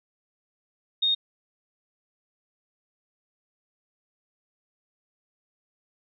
sine tone, 3700 Hz, A#7, 14 cents flat, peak -20 dBFS, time 1.02-1.15 s, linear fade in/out 10 ms, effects none

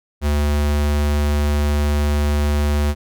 square tone, 73.42 Hz, D2, in tune, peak -16 dBFS, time 0.21-2.95 s, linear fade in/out 50 ms, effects none

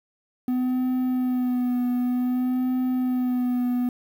triangle tone with vibrato, 250.6 Hz, B3, 25 cents sharp, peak -19 dBFS, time 0.48-3.89 s, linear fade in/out 2 ms, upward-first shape sine, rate 0.54 Hz, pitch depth 29 cents each way, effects 8-bit

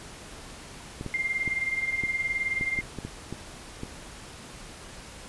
clicks, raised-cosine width 3 ms, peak -21 dBFS, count 10, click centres 1.011 / 1.063 / 1.477 / 2.037 / 2.611 / 2.789 / 2.987 / 3.05 / 3.326 / 3.834 s
sine tone with tremolo, 2100 Hz, C7, 6 cents sharp, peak -23 dBFS, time 1.14-2.81 s, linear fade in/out 0 ms, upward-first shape sine, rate 19 Hz, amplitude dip 70%
effects pink hiss -44 dBFS RMS until 5.28 s + resampled to 24000 Hz

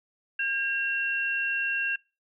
sine tone pair together, 1611.8 / 2732 Hz, G6 / F7, +48 / -39 cents, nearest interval major sixth, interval 913 cents, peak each -28 dBFS, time 0.39-1.96 s, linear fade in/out 5 ms, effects noise-tail reverb RT60 0.3 s tail -25 dB re dry

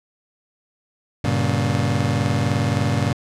30% pulse chord, G diminished, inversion none, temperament just, 98 / 117.6 / 141.12 Hz, G2 / Bb2 / Db3, 0 / +16 / +31 cents, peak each -20 dBFS, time 1.24-3.13 s, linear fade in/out 5 ms, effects low-pass 8000 Hz 12 dB/octave

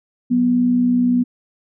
sine tone pair together, 185 / 245.5 Hz, F#3 / B3, 0 / -10 cents, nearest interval perfect fourth, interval 490 cents, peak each -24 / -13 dBFS, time 0.3-1.24 s, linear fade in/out 20 ms, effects none

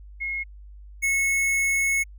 sine / square tone pair in turn, 2162 / 2191 Hz, C#7 / C#7, -44 / -21 cents, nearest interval unison, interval 23 cents, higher second, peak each -26 / -21 dBFS, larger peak second, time 0.2-0.44 / 1.02-2.04 s, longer second, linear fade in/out 20 ms, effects added 50 Hz sine -41 dBFS peak until 2.18 s

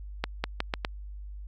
accelerating click train, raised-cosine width 0.3 ms, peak -11 dBFS, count 5, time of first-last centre 0.24-0.849 s, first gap 200 ms, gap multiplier 0.82, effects added 50 Hz sine -38 dBFS peak until 1.47 s + AAC 48 kbps

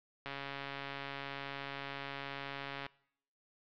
click train, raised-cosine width 0.3 ms, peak -25 dBFS, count 363, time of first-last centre 0.26-2.864 s, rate 139 Hz, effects noise-tail reverb RT60 0.7 s tail -23 dB re dry + low-pass 4000 Hz 12 dB/octave

